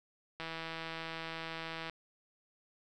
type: click train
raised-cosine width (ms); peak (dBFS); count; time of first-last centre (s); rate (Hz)
0.3; -25; 245; 0.4-1.897; 163
effects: none